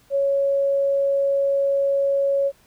sine tone, 555 Hz, C#5, 2 cents sharp, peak -17 dBFS, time 0.1-2.52 s, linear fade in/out 50 ms, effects pink hiss -57 dBFS RMS until 2.66 s

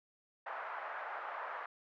white band-pass noise, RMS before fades -43 dBFS, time 0.46-1.66 s, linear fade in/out 5 ms, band 640 to 1500 Hz, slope 24 dB/octave, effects none

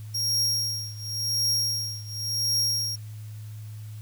40% pulse tone with tremolo, 5588 Hz, F8, in tune, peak -20 dBFS, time 0.14-2.96 s, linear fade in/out 10 ms, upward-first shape triangle, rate 0.92 Hz, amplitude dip 95%, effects added 107 Hz sine -36 dBFS peak until 4.01 s + white hiss -55 dBFS RMS until 4.01 s

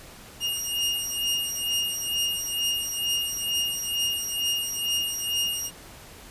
sawtooth beating tone pair, 2841 / 2843.2 Hz, F7 / F7, +29 / +30 cents, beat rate 2.2 Hz, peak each -25 dBFS, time 0.4-5.71 s, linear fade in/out 50 ms, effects pink hiss -46 dBFS RMS until 6.3 s + resampled to 32000 Hz

